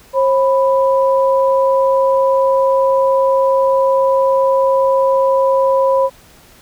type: tone pair together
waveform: sine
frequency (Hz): 537 / 990.6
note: C5 / B5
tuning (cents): +45 / +5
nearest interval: major seventh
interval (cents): 1060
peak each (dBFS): -11 / -16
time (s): 0.13-6.1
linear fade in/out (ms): 50
effects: pink hiss -45 dBFS RMS until 6.61 s